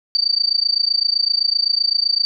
sine tone with amplitude modulation, 4615 Hz, D8, 31 cents flat, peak -11 dBFS, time 0.15-2.25 s, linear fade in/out 0 ms, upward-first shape sine, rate 27.8 Hz, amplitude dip 95%, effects none

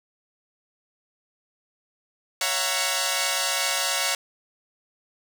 5% pulse chord, F# dominant seventh, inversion second, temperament equal with one note detuned, 554.4 / 672.3 / 740 / 932.3 Hz, C#5 / E5 / F#5 / A#5, 0 / +34 / 0 / 0 cents, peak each -17 dBFS, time 2.41-4.15 s, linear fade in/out 2 ms, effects none

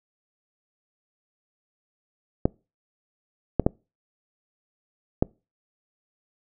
clicks, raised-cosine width 2 ms, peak -5 dBFS, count 4, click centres 2.455 / 3.597 / 3.665 / 5.225 s, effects noise-tail reverb RT60 0.3 s tail -26 dB re dry

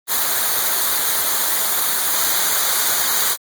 white noise with comb filter, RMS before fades -18 dBFS, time 0.07-3.37 s, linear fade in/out 50 ms, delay 0.37 ms, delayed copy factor -0.75, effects Opus 24 kbps

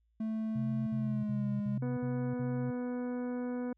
triangle tone with pitch glide, 220 to 205.3 Hz, A3 to G#3, 0 to -20 cents, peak -30 dBFS, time 0.2-1.78 s, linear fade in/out 5 ms, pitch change -120 cents, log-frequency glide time 0.91-1.46 s
sine tone bursts, 130.81 Hz, C3, in tune, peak -34 dBFS, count 6, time 0.55-2.71 s, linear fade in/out 10 ms, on 320 ms, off 48 ms
harmonic tone, 246.9 Hz, B3, in tune, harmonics 1 / 2 / 3 / 4 / 5 / 6 / 7 / 9, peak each -34 / -40 / -51 / -52 / -58 / -54 / -62 / -63 dBFS, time 1.82-3.73 s, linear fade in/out 5 ms
effects added 56 Hz sine -70 dBFS peak until 3.77 s

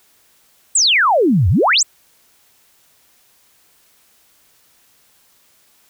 sine exponential two-way sweep, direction down then up, 8372 to 79.6 to 8372 Hz, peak -10 dBFS, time 0.75-1.83 s, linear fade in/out 5 ms, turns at 1.49 s, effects white hiss -55 dBFS RMS until 5.89 s

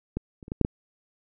clicks, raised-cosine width 3 ms, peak -15 / -30 / -28 / -18 / -8 / -10 dBFS, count 6, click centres 0.17 / 0.428 / 0.481 / 0.519 / 0.613 / 0.649 s, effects none

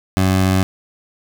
20% pulse tone, 94.3 Hz, F#2, 33 cents sharp, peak -8 dBFS, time 0.17-0.63 s, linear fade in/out 0 ms, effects none

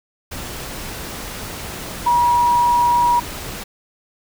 sine tone in noise, 960 Hz, B5, 49 cents flat, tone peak -12 dBFS, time 2.06-3.2 s, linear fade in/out 10 ms, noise pink, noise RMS -30 dBFS, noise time 0.31-3.64 s, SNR +15 dB, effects none

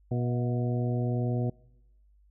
harmonic tone with a mistuned harmonic, 121.4 Hz, B2, 29 cents flat, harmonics 1 / 2 / 3 / 4 / 5 / 6, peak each -27 / -33 / -37 / -39 / -41 / -43 dBFS, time 0.11-1.5 s, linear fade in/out 5 ms, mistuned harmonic 5, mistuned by +60 cents, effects noise-tail reverb RT60 1.0 s tail -25 dB re dry + added 50 Hz sine -58 dBFS peak until 2.3 s

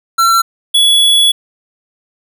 square tone pair in turn, 1352 / 3388 Hz, E6 / G#7, +43 / +34 cents, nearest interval octave + major third, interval 1591 cents, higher second, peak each -8 / -7 dBFS, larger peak second, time 0.18-0.42 / 0.74-1.32 s, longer second, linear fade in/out 10 ms, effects none

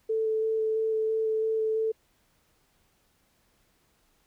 sine tone with vibrato, 440.4 Hz, A4, 2 cents sharp, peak -24 dBFS, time 0.09-1.92 s, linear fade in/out 10 ms, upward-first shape square, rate 3 Hz, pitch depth 8 cents each way, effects pink hiss -68 dBFS RMS until 4.26 s

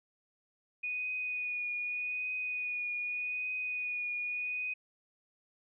sine tone with vibrato, 2472 Hz, D#7, 12 cents flat, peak -33 dBFS, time 0.83-4.74 s, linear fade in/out 10 ms, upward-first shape triangle, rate 0.83 Hz, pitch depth 23 cents each way, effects none

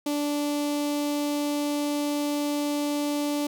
sawtooth tone with notch filter, 291.9 Hz, D4, 10 cents flat, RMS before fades -27 dBFS, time 0.06-3.47 s, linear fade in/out 5 ms, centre 1600 Hz, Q 0.99, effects none

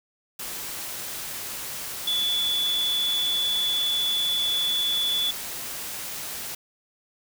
sine tone in noise, 3445 Hz, A7, 37 cents flat, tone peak -22 dBFS, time 2.07-5.31 s, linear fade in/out 5 ms, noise white, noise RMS -34 dBFS, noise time 0.39-6.55 s, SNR +9 dB, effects none

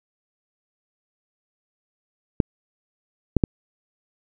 clicks, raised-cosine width 3 ms, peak -3 dBFS, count 3, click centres 2.402 / 3.367 / 3.438 s, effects none

